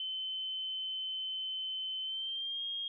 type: tone with pitch glide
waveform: sine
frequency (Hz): 3062 to 3244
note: G7 to G#7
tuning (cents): -41 to -41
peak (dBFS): -35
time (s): 0-2.88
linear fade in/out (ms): 2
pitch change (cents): +100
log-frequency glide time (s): 2.03-2.63
effects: none